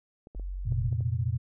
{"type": "clicks", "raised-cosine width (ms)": 2, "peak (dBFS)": -34, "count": 6, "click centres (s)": [0.271, 0.349, 0.397, 0.723, 0.927, 1.007]}
{"type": "tone", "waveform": "sine", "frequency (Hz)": 46.25, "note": "F#1", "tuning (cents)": 0, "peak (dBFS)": -32, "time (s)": [0.35, 0.9], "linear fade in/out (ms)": 10}
{"type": "chord", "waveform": "sine", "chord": "F suspended fourth", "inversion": "none", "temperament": "equal", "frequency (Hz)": [87.31, 116.54, 130.81], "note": ["F2", "Bb2", "C3"], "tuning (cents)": [0, 0, 0], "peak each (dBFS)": [-31, -28, -33], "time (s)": [0.65, 1.38], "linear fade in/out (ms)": 20}
{"effects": []}